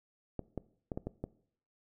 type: clicks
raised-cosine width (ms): 2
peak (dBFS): -23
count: 6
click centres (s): 0.393 / 0.577 / 0.918 / 0.975 / 1.07 / 1.24
effects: noise-tail reverb RT60 0.6 s tail -20 dB re dry